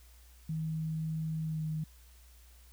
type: tone with pitch glide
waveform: sine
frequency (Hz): 158.7 to 156.24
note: D#3 to D#3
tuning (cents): +35 to +8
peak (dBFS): -32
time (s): 0.49-1.84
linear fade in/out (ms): 5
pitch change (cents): -27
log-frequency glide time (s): 1.43-1.63
effects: added 60 Hz sine -55 dBFS peak until 2.72 s + white hiss -63 dBFS RMS until 2.72 s